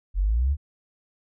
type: exponential sweep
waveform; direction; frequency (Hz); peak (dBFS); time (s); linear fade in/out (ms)
sine; up; 43.65 to 76; -19; 0.14-0.57; 50
effects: none